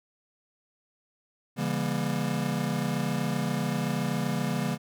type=chord; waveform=square; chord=C# diminished seventh; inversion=none; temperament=just; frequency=138.59 / 166.31 / 199.57 / 239.5 Hz; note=C#3 / E3 / G3 / Bb3; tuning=0 / +16 / +31 / +47 cents; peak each=-33 dBFS; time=1.56-4.78 s; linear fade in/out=50 ms; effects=none